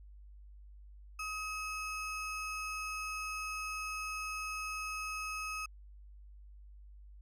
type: ring-modulated tone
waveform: square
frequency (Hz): 1920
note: B6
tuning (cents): -49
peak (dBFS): -35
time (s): 1.19-5.66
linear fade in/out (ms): 5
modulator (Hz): 657
effects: added 50 Hz sine -51 dBFS peak until 7.21 s + low-pass 12000 Hz 12 dB/octave